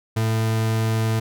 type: tone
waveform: 40% pulse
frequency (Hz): 111.3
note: A2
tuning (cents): +20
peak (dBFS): -18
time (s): 0.16-1.2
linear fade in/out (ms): 10
effects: none